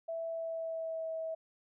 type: tone with pitch glide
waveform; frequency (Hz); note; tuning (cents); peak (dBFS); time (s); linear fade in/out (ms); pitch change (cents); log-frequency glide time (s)
sine; 659.3 to 646.5; E5 to E5; 0 to -34; -35; 0.08-1.35; 10; -34; 0.28-1.1
effects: none